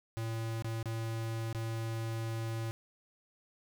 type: tone with dropouts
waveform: square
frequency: 113.2 Hz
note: A2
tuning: 50 cents sharp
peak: -35 dBFS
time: 0.17-2.71 s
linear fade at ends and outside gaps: 0 ms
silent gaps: 0.623-0.645 / 0.828-0.857 / 1.528-1.548 s
effects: none